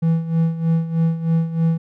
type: tone with tremolo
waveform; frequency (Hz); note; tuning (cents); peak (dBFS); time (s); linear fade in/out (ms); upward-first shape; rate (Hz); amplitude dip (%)
triangle; 164.2; E3; -6; -11; 0.02-1.78; 10; sine; 3.2; 75
effects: none